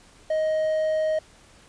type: tone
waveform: triangle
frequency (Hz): 626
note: D#5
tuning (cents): +10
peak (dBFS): -19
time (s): 0.3-1.19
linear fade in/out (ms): 5
effects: pink hiss -53 dBFS RMS until 1.68 s + resampled to 22050 Hz